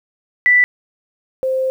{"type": "tone pair in turn", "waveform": "sine", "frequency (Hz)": [1975.5, 523.2], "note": ["B6", "C5"], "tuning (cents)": [0, 0], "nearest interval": "octave + major seventh", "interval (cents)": 2300, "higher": "first", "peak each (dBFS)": [-8, -15], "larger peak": "first", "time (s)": [[0.46, 0.64], [1.43, 1.7]], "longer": "second", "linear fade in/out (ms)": 0, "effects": ["8-bit"]}